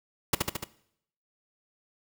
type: noise with echo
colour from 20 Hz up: pink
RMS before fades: -22 dBFS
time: 0.33-0.35 s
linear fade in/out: 5 ms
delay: 73 ms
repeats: 4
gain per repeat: -3 dB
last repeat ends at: 0.642 s
effects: noise-tail reverb RT60 0.7 s tail -18 dB re dry